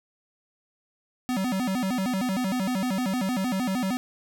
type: tone with vibrato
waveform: square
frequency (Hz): 218.9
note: A3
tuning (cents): -9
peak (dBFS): -25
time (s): 1.29-3.97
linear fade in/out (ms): 0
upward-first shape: square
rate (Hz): 6.5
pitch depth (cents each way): 240
effects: none